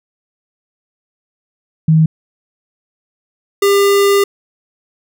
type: tone pair in turn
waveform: sine / square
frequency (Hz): 158.8 / 400.2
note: D#3 / G4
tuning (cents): +36 / +36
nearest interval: octave + major third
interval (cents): 1600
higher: second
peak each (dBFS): -6 / -9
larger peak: first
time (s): 1.88-2.06 / 3.62-4.24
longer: second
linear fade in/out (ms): 5
effects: none